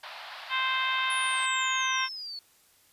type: band-pass noise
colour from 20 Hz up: pink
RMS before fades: -43 dBFS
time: 0.03-1.46 s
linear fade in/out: 5 ms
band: 670 to 4700 Hz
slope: 48 dB/octave
type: harmonic tone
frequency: 522 Hz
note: C5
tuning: 4 cents flat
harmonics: 2 / 3 / 4 / 5 / 6 / 7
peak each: -30 / -32 / -33 / -34 / -35 / -35 dBFS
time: 0.49-2.09 s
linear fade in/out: 50 ms
type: exponential sweep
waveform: sine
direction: down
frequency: 10210 to 4366 Hz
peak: -36 dBFS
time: 1.1-2.39 s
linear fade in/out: 2 ms
effects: white hiss -62 dBFS RMS until 2.92 s + resampled to 32000 Hz